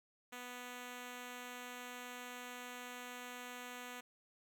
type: tone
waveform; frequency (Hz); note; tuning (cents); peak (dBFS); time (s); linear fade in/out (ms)
5% pulse; 246.9; B3; 0; -35; 0.32-4.01; 10
effects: none